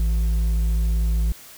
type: tone with hard clipping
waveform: sine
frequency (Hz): 55.3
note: A1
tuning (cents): +9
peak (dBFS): -19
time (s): 0-1.32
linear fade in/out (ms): 0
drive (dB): 5
effects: white hiss -44 dBFS RMS until 1.57 s